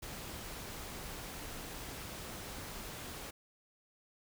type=noise; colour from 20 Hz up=pink; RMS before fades=-45 dBFS; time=0.02-3.31 s; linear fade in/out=10 ms; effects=none